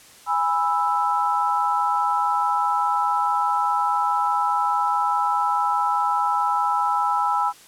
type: chord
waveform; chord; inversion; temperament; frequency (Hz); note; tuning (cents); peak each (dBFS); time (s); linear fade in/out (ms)
sine; E major; first; just; 824.1 / 988.9 / 1318.5; G#5 / B5 / E6; -14 / +2 / 0; -23; 0.26-7.53; 50
effects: white hiss -48 dBFS RMS until 7.67 s + low-pass 11000 Hz 12 dB/octave